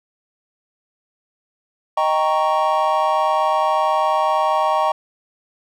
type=chord; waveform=triangle; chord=Eb dominant seventh; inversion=none; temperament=equal; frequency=622.3 / 784 / 932.3 / 1108.7 Hz; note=Eb5 / G5 / Bb5 / Db6; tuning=0 / 0 / 0 / 0 cents; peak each=-19 dBFS; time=1.97-4.92 s; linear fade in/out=5 ms; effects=none